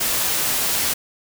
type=noise; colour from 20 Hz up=white; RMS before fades=-21 dBFS; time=0-0.94 s; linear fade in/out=10 ms; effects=none